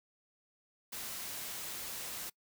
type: noise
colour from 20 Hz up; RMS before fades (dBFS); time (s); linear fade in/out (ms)
white; -42; 0.92-2.3; 10
effects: noise-tail reverb RT60 0.1 s tail -24 dB re dry